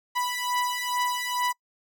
sawtooth beating tone pair, 986 / 988.3 Hz, B5 / B5, -3 / +1 cents, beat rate 2.3 Hz, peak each -25 dBFS, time 0.15-1.53 s, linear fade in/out 20 ms, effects noise-tail reverb RT60 0.1 s tail -26 dB re dry

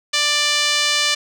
5% pulse tone with band-pass filter, 590 Hz, D5, 8 cents sharp, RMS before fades -18 dBFS, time 0.13-1.15 s, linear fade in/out 10 ms, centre 3100 Hz, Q 0.62, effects none

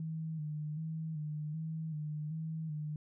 sine tone with vibrato, 155.56 Hz, D#3, in tune, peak -36 dBFS, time 0-2.96 s, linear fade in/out 2 ms, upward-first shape square, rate 1.3 Hz, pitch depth 47 cents each way, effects none

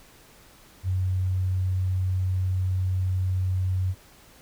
sine tone, 92.9 Hz, F#2, 7 cents sharp, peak -22 dBFS, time 0.83-3.95 s, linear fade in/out 50 ms, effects pink hiss -53 dBFS RMS until 4.41 s

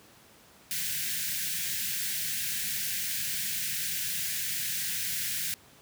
white band-stop noise, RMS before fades -32 dBFS, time 0.71-5.54 s, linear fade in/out 0 ms, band 210 to 1500 Hz, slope 96 dB/octave, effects pink hiss -56 dBFS RMS until 5.81 s + high-pass 100 Hz 12 dB/octave

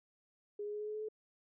sine tone with pitch steps, 413 / 416.1 / 419.2 / 422.4 / 425.6 / 428.8 / 432 Hz, G#4 / G#4 / G#4 / G#4 / G#4 / A4 / A4, -10 / +3 / +16 / +29 / +42 / -45 / -32 cents, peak -38 dBFS, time 0.59-1.087 s, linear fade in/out 5 ms, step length 71 ms, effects none

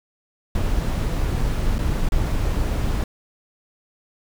brown noise with dropouts, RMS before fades -21 dBFS, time 0.55-3.04 s, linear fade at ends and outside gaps 2 ms, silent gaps 1.783-1.789 / 2.089-2.12 s, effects none

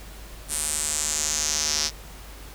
square tone with band-pass filter sweep, 76 Hz, D#2, 40 cents flat, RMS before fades -26 dBFS, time 0.48-1.91 s, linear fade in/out 50 ms, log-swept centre 9200 to 5400 Hz, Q 4.1, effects added 50 Hz sine -41 dBFS peak until 2.54 s + pink hiss -45 dBFS RMS until 2.54 s

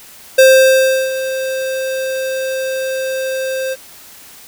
square tone with ADSR envelope, 526 Hz, C5, 9 cents sharp, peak -4 dBFS, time 0.38-3.76 s, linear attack 9 ms, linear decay 710 ms, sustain -14 dB, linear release 35 ms, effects white hiss -39 dBFS RMS until 4.47 s

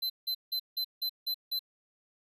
square tone bursts, 4053 Hz, B7, 44 cents sharp, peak -30 dBFS, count 7, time 0.02-1.593 s, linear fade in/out 10 ms, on 79 ms, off 170 ms, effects none

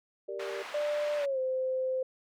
sine chord, G minor, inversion none, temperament equal, 392 / 466.2 / 587.3 Hz, G4 / Bb4 / D5, 0 / 0 / 0 cents, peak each -38 / -40 / -39 dBFS, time 0.28-0.63 s, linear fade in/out 10 ms
white band-pass noise, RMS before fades -43 dBFS, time 0.39-1.26 s, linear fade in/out 10 ms, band 640 to 2100 Hz, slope 12 dB/octave
sine tone with pitch glide, 592 to 518.4 Hz, D5 to C5, +14 to -16 cents, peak -28 dBFS, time 0.74-2.03 s, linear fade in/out 5 ms, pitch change -230 cents, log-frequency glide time 1.17-1.39 s
effects none

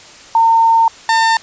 sine / 30% pulse tone pair in turn, 910 / 902.7 Hz, A#5 / A5, -42 / +44 cents, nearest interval unison, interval 14 cents, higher first, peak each -7 / -7 dBFS, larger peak neither, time 0.35-0.88 / 1.09-1.37 s, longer first, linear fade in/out 2 ms, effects white hiss -38 dBFS RMS until 1.42 s + resampled to 16000 Hz

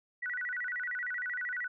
sine tone with vibrato, 1700 Hz, G#6, 40 cents sharp, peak -33 dBFS, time 0.22-1.68 s, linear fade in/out 10 ms, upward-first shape square, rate 13 Hz, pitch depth 230 cents each way, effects none

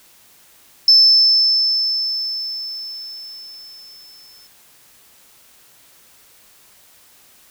sine tone with exponential decay, 5274 Hz, E8, in tune, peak -5 dBFS, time 0.88-4.47 s, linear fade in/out 2 ms, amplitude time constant 780 ms, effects tanh soft clip ceiling -2 dBFS + white hiss -50 dBFS RMS until 7.5 s

